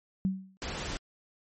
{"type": "tone with exponential decay", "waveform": "sine", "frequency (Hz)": 190, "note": "F#3", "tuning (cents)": 46, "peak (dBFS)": -22, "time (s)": [0.25, 0.57], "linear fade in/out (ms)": 0, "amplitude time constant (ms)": 69}
{"type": "noise", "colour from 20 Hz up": "pink", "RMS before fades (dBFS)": -36, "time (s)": [0.62, 0.97], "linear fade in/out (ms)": 0}
{"effects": ["MP3 32 kbps"]}